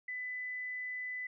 sine tone, 2000 Hz, B6, 21 cents sharp, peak -37 dBFS, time 0.08-1.27 s, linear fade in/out 5 ms, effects none

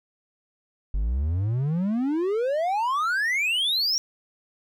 triangle exponential sweep, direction up, 46.25 to 5700 Hz, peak -20 dBFS, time 0.94-3.98 s, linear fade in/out 0 ms, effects none

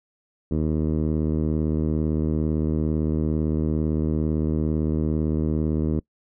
10% pulse tone with low-pass filter, 77.78 Hz, D#2, in tune, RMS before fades -23 dBFS, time 0.51-6 s, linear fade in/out 5 ms, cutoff 340 Hz, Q 0.89, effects noise-tail reverb RT60 0.1 s tail -25 dB re dry

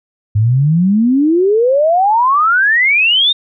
sine exponential sweep, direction up, 101.4 to 3729 Hz, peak -8 dBFS, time 0.35-3.33 s, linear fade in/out 10 ms, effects none

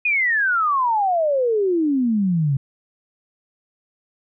sine exponential sweep, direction down, 2514 to 132.3 Hz, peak -16 dBFS, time 0.05-2.57 s, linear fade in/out 5 ms, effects none

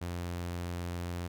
sawtooth tone, 87.31 Hz, F2, in tune, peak -31 dBFS, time 0.01-1.28 s, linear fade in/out 10 ms, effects none

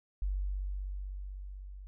sine tone with level ramp, 47.99 Hz, G1, 36 cents flat, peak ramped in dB -29 to -44 dBFS, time 0.22-1.87 s, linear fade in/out 0 ms, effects none

